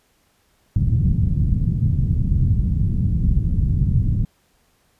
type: low-pass noise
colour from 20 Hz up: white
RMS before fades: -18 dBFS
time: 0.76-4.25 s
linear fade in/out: 2 ms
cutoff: 150 Hz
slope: 24 dB/octave
effects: pink hiss -62 dBFS RMS until 4.99 s + resampled to 32000 Hz